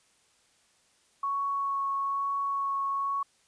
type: tone with vibrato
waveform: sine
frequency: 1108.7 Hz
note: C#6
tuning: in tune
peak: -27 dBFS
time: 1.23-3.23 s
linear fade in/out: 5 ms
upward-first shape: sine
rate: 1.1 Hz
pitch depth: 9 cents each way
effects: white hiss -66 dBFS RMS until 3.47 s + resampled to 22050 Hz